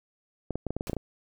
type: clicks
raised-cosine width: 2 ms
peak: -17 dBFS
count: 9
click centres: 0.507 / 0.556 / 0.667 / 0.706 / 0.766 / 0.809 / 0.897 / 0.932 / 0.967 s
type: noise with exponential decay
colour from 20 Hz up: pink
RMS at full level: -36 dBFS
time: 0.87-0.95 s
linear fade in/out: 0 ms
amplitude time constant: 17 ms
effects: none